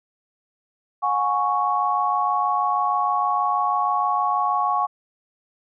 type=chord; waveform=sine; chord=F# suspended second; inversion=none; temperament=equal with one note detuned; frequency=724.3 / 830.6 / 1108.7 Hz; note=F#5 / G#5 / C#6; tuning=-37 / 0 / 0 cents; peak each=-25 / -24 / -21 dBFS; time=1.02-4.87 s; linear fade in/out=20 ms; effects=none